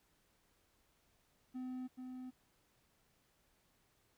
triangle tone with echo, 254.7 Hz, C4, 46 cents flat, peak -39 dBFS, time 1.54-1.88 s, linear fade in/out 20 ms, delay 430 ms, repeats 1, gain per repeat -4 dB, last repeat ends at 2.31 s, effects pink hiss -75 dBFS RMS until 4.17 s

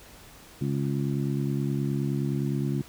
harmonic tone, 69.6 Hz, C#2, 8 cents sharp, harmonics 2 / 3 / 4 / 5, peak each -27 / -31 / -33 / -35 dBFS, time 0.61-2.82 s, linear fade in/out 5 ms, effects pink hiss -50 dBFS RMS until 2.88 s

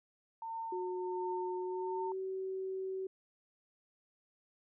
sine tone with tremolo, 906 Hz, A#5, 50 cents flat, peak -37 dBFS, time 0.42-2.12 s, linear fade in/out 2 ms, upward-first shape triangle, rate 1.4 Hz, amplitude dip 60%
sine tone with pitch glide, 364.9 to 379.7 Hz, F#4 to F#4, -24 to +45 cents, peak -36 dBFS, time 0.72-3.07 s, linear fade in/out 5 ms, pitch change +69 cents, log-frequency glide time 1.58-2.17 s
effects none

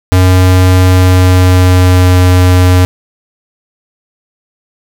square tone with pitch glide, 92.1 to 90.83 Hz, F#2 to F#2, -7 to -32 cents, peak -4 dBFS, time 0.12-2.85 s, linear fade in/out 0 ms, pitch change -25 cents, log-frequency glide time 0.84-2.22 s, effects none

